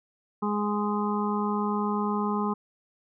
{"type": "harmonic tone", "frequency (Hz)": 207.7, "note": "G#3", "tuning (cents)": 0, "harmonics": [1, 2, 4, 5, 6], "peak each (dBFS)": [-27, -32, -34, -32, -35], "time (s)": [0.42, 2.54], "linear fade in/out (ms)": 10, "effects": []}